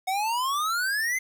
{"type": "exponential sweep", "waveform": "square", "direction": "up", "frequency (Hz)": [734, 2093], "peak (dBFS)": -25, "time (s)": [0.07, 1.19], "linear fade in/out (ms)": 10, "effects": ["9-bit"]}